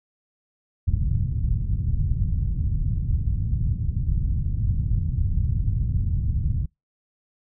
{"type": "low-pass noise", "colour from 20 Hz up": "white", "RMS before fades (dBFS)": -23, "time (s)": [0.87, 6.66], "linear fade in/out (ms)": 10, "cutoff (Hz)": 120, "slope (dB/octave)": 24, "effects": ["noise-tail reverb RT60 0.2 s tail -26 dB re dry"]}